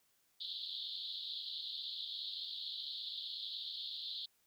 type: band-pass noise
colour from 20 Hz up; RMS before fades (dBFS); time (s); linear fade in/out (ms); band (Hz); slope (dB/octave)
pink; -44; 0.4-4.26; 10; 3300 to 4400; 96
effects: white hiss -75 dBFS RMS until 4.46 s